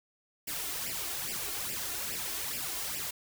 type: noise with flanger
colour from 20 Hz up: white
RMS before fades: -36 dBFS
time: 0.47-3.11 s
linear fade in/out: 10 ms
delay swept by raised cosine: 0.38 to 2.88 ms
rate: 2.4 Hz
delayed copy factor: +0.75
effects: none